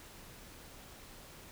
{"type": "silence", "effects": ["pink hiss -53 dBFS RMS until 1.51 s"]}